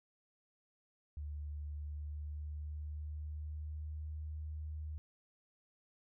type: tone with pitch glide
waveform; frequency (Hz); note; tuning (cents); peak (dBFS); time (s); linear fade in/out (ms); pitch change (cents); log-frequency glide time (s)
sine; 74 to 76.74; D2 to D#2; +14 to -23; -40; 1.17-4.98; 0; +63; 1.68-4.16
effects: none